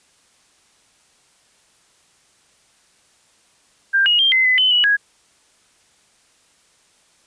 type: tone with pitch steps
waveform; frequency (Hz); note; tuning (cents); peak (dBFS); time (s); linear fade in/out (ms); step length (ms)
sine; 1588 / 2884 / 3183 / 2055 / 2016 / 3035 / 2935 / 1656; G6 / F#7 / G7 / C7 / B6 / F#7 / F#7 / G#6; +22 / -45 / +26 / -32 / +35 / +43 / -15 / -5; -12; 3.93-4.97; 20; 130
effects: white hiss -57 dBFS RMS until 7.26 s + resampled to 22050 Hz